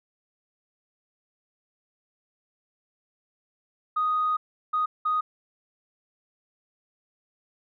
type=tone bursts at uneven times; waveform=sine; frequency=1244.5 Hz; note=D#6; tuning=in tune; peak=-21 dBFS; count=3; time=3.96-4.37 / 4.73-4.86 / 5.05-5.21 s; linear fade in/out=10 ms; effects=tanh soft clip ceiling -17 dBFS

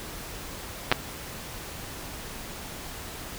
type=clicks; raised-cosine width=0.3 ms; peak=-3 dBFS; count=2; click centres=0.916 / 0.924 s; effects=pink hiss -39 dBFS RMS until 3.38 s

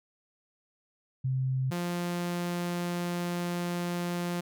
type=tone pair in turn; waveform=sine / sawtooth; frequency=130.81 / 174.85 Hz; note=C3 / F3; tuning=0 / +2 cents; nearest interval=perfect fourth; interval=502 cents; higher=second; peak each=-26 dBFS; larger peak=neither; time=1.24-1.71 / 1.71-4.41 s; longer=second; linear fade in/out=10 ms; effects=none

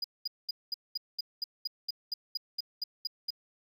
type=tone bursts; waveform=triangle; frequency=4908 Hz; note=D#8; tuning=25 cents flat; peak=-29 dBFS; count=15; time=0.02-3.305 s; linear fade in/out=5 ms; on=23 ms; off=210 ms; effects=none

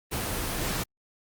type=noise; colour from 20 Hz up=pink; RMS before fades=-30 dBFS; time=0.11-0.84 s; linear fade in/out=20 ms; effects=Opus 24 kbps

